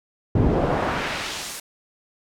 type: noise with band-pass filter sweep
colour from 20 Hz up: brown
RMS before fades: -23 dBFS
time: 0.35-1.6 s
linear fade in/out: 5 ms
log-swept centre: 220 to 11000 Hz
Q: 0.85
effects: none